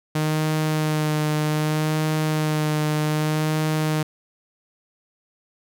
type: tone with vibrato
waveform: sawtooth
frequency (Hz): 153.9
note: D#3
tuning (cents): -19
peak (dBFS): -16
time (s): 0.15-4.03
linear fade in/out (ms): 5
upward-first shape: sine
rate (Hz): 0.64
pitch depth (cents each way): 19
effects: none